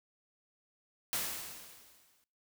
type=noise with exponential decay; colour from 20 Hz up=white; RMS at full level=-33 dBFS; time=1.13-2.24 s; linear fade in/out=0 ms; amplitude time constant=240 ms; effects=noise-tail reverb RT60 0.4 s tail -21 dB re dry